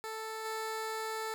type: tone with level steps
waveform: 15% pulse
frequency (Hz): 440.7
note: A4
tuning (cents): +3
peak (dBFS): -32 / -29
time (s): 0.04-1.34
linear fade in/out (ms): 0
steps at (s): 0.44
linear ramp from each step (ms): 20
effects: none